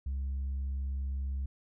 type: tone with tanh clipping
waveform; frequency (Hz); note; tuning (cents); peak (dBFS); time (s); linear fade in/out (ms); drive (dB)
sine; 67.6; C#2; -43; -32; 0.06-1.46; 5; 1
effects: none